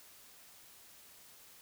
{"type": "silence", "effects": ["white hiss -58 dBFS RMS until 1.61 s"]}